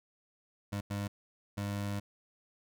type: tone bursts at uneven times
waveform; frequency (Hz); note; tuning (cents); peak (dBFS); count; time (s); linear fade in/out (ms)
25% pulse; 101.4; G#2; -41; -30; 3; 0.72-0.81 / 0.9-1.08 / 1.57-2; 10
effects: none